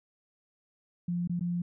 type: tone with dropouts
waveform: sine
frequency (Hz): 174.61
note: F3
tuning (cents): 0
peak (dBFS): -28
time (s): 1.08-1.62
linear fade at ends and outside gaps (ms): 5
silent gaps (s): 1.275-1.295 / 1.395-1.408
effects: none